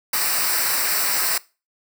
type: noise with comb filter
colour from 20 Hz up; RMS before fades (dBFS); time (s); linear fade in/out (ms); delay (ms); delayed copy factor
white; -21; 0.13-1.38; 5; 0.3; -0.75
effects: noise-tail reverb RT60 0.3 s tail -21 dB re dry